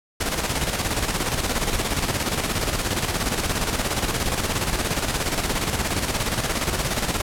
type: noise with tremolo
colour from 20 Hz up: pink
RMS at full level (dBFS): -22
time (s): 0.2-7.22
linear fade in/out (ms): 10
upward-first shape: square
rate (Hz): 17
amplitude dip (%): 50
effects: low-pass 12000 Hz 12 dB/octave